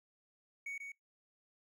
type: tone with echo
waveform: triangle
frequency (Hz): 2233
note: C#7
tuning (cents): +12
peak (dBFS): -38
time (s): 0.66-0.78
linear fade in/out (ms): 5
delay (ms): 140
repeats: 1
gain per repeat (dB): -4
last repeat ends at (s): 0.92
effects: noise-tail reverb RT60 0.2 s tail -25 dB re dry